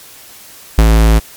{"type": "tone with ADSR envelope", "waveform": "square", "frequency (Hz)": 55, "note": "A1", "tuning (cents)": 0, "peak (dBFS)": -3, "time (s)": [0.78, 1.2], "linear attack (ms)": 5, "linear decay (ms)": 44, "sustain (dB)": -3, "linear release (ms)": 22, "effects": ["white hiss -37 dBFS RMS until 1.36 s", "MP3 96 kbps"]}